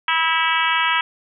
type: harmonic tone with a mistuned harmonic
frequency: 325 Hz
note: E4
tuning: 24 cents flat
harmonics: 3 / 4 / 5 / 6 / 7 / 8 / 9 / 10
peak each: -22 / -23 / -24 / -25 / -25 / -26 / -27 / -27 dBFS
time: 0.08-1.01 s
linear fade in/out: 2 ms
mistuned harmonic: 8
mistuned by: +25 cents
effects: none